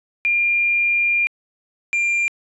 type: tone pair in turn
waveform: sine / triangle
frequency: 2400 / 2387 Hz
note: D7 / D7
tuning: +37 / +28 cents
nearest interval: unison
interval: 9 cents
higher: first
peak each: -15 dBFS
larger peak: neither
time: 0.25-1.27 / 1.93-2.28 s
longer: first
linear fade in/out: 0 ms
effects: resampled to 22050 Hz